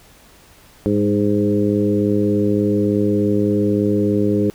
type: harmonic tone with a mistuned harmonic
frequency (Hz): 103.4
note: G#2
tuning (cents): -7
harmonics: 1 / 2 / 3 / 4 / 5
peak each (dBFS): -23 / -19 / -19 / -20 / -25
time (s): 0.86-4.5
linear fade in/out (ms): 0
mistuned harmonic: 2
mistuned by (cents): -20
effects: pink hiss -48 dBFS RMS until 4.54 s